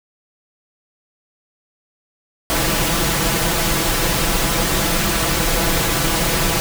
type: noise with comb filter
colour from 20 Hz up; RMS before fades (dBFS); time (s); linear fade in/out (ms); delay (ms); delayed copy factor
pink; -18; 2.5-6.6; 0; 6; +0.65
effects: none